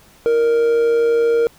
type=tone with amplitude modulation; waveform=triangle; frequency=466.2 Hz; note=A#4; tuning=in tune; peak=-9 dBFS; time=0.26-1.47 s; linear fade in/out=0 ms; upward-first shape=sine; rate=142 Hz; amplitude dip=30%; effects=pink hiss -49 dBFS RMS until 1.58 s